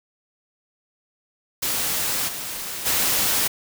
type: noise with level steps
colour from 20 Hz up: white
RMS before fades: -24 / -31 / -21 dBFS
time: 1.62-3.48 s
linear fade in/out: 10 ms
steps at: 2.27 / 2.85 s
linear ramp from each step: 20 ms
effects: none